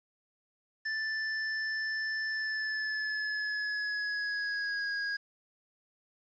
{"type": "tone with pitch glide", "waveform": "square", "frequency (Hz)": [1760, 1642.1], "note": ["A6", "G#6"], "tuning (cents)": [0, -20], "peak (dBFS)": -32, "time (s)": [0.85, 5.17], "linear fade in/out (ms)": 10, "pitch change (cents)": -120, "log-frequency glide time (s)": [2.3, 4.92], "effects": ["resampled to 16000 Hz", "10-bit"]}